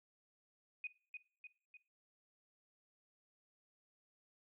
sine tone with echo, 2489 Hz, D#7, in tune, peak -40 dBFS, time 0.84-0.87 s, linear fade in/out 2 ms, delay 300 ms, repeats 3, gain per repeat -5 dB, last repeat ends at 1.77 s, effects noise-tail reverb RT60 0.4 s tail -19 dB re dry

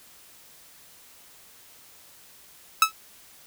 sawtooth tone with exponential decay, 1300 Hz, E6, 24 cents flat, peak -7 dBFS, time 2.82-2.92 s, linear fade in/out 2 ms, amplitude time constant 21 ms, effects white hiss -52 dBFS RMS until 3.46 s

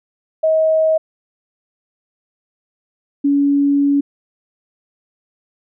sine tone pair in turn, 635 / 282.9 Hz, D#5 / C#4, +35 / +35 cents, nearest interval octave + major second, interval 1400 cents, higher first, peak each -11 dBFS, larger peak neither, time 0.43-0.98 / 3.24-4.01 s, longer second, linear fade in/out 10 ms, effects none

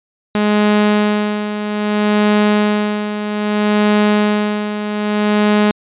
sawtooth tone with tremolo, 209.3 Hz, G#3, 14 cents sharp, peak -6 dBFS, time 0.35-5.71 s, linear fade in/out 0 ms, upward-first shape sine, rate 0.62 Hz, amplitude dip 65%, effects resampled to 8000 Hz

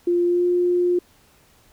sine tone with pitch glide, 349.2 to 354.5 Hz, F4 to F4, 0 to +26 cents, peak -16 dBFS, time 0.07-0.99 s, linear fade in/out 5 ms, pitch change +26 cents, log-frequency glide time 0.25-0.46 s, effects pink hiss -56 dBFS RMS until 1.72 s

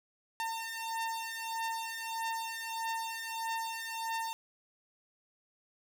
sawtooth beating tone pair, 905 / 906.6 Hz, A5 / A#5, +48 / -48 cents, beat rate 1.6 Hz, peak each -35 / -34 dBFS, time 0.4-4.33 s, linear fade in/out 0 ms, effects none

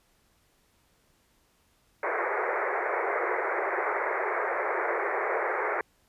pink band-pass noise, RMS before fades -29 dBFS, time 2.03-5.81 s, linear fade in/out 2 ms, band 360 to 2200 Hz, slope 96 dB/octave, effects pink hiss -67 dBFS RMS until 6.08 s + resampled to 32000 Hz

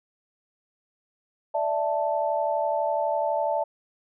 sine chord, D suspended second, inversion none, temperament equal, 587.3 / 659.3 / 880 Hz, D5 / E5 / A5, 0 / 0 / 0 cents, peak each -27 dBFS, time 1.54-3.64 s, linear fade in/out 10 ms, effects none

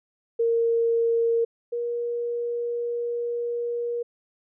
sine tone pair in turn, 462.4 / 475.1 Hz, A#4 / A#4, -14 / +33 cents, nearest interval unison, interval 47 cents, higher second, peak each -19 / -25 dBFS, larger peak first, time 0.39-1.45 / 1.72-4.03 s, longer second, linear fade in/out 10 ms, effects none

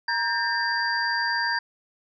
sine tone cluster, 942 / 1598 / 1806 / 4739 Hz, A#5 / G6 / A6 / D8, +18 / +33 / +45 / +15 cents, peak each -28 / -27 / -28 / -30 dBFS, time 0.08-1.59 s, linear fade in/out 5 ms, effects none

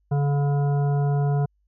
harmonic tone, 142.7 Hz, D3, 49 cents flat, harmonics 1 / 3 / 5 / 7 / 9 / 10, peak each -19 / -31 / -32 / -41 / -49 / -46 dBFS, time 0.11-1.46 s, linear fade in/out 10 ms, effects added 50 Hz sine -64 dBFS peak until 1.67 s

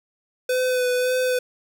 square tone with vibrato, 503 Hz, B4, 32 cents sharp, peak -20 dBFS, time 0.49-1.39 s, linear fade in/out 5 ms, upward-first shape sine, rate 1.8 Hz, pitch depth 21 cents each way, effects 8-bit

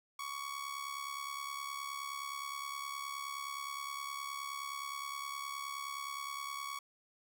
sawtooth tone with amplitude modulation, 1120 Hz, C#6, 18 cents sharp, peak -33 dBFS, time 0.19-6.79 s, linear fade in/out 5 ms, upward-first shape sine, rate 69.6 Hz, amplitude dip 65%, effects none

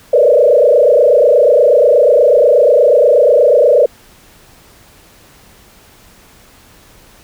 sine tone with frequency modulation, 537 Hz, C5, 45 cents sharp, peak -5 dBFS, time 0.13-3.86 s, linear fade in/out 5 ms, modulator 28.3 Hz, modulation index 2.7, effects pink hiss -44 dBFS RMS until 7.23 s

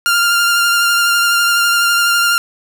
sawtooth tone with vibrato, 1396.9 Hz, F6, in tune, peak -7 dBFS, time 0.06-2.38 s, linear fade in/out 0 ms, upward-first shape sine, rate 12 Hz, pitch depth 16 cents each way, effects none

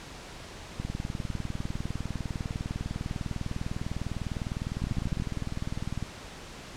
two click trains, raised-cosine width 5 ms, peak -20 / -17 dBFS, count 105 / 6, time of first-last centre 0.8-6.026 / 4.84-5.2 s, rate 19.9 / 13.9 Hz, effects pink hiss -44 dBFS RMS until 6.76 s + low-pass 7000 Hz 12 dB/octave

